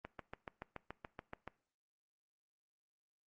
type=click train; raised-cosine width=0.5 ms; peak=-29 dBFS; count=11; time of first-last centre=0.05-1.477 s; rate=7.01 Hz; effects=noise-tail reverb RT60 0.5 s tail -21 dB re dry + Opus 24 kbps